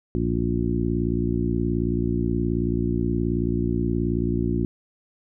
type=harmonic tone with a mistuned harmonic; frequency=58.7 Hz; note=A#1; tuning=13 cents sharp; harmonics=1 / 2 / 3 / 4 / 5 / 6; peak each=-28 / -28 / -28 / -28 / -28 / -28 dBFS; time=0.15-4.65 s; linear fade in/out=0 ms; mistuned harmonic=1; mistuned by=+120 cents; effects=none